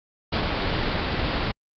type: low-pass noise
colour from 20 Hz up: pink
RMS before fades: -25 dBFS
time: 0.32-1.52 s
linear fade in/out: 10 ms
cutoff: 4900 Hz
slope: 96 dB/octave
effects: Opus 48 kbps